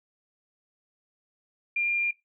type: tone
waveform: sine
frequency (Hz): 2398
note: D7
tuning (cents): +36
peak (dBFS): -24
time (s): 1.76-2.11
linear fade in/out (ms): 5
effects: noise-tail reverb RT60 0.2 s tail -18 dB re dry